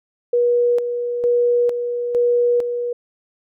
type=tone with tremolo; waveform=sine; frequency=482.3 Hz; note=B4; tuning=41 cents flat; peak=-13 dBFS; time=0.33-2.93 s; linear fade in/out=5 ms; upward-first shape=square; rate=1.1 Hz; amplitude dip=55%; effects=none